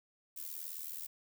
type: noise with amplitude modulation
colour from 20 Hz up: violet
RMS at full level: -40 dBFS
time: 0.36-1.07 s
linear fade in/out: 10 ms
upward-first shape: sine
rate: 78.9 Hz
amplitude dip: 80%
effects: none